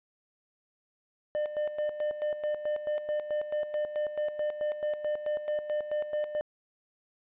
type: tone with tremolo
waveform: triangle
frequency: 600 Hz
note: D5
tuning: 37 cents sharp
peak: -25 dBFS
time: 1.35-6.41 s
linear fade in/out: 0 ms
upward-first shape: square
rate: 4.6 Hz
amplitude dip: 65%
effects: resampled to 8000 Hz + 11-bit